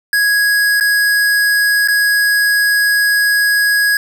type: tone with dropouts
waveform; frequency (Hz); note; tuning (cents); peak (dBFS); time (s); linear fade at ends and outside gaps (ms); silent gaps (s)
square; 1661.2; G#6; 0; -11; 0.13-3.97; 2; 0.8-0.808 / 1.876-1.884
effects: none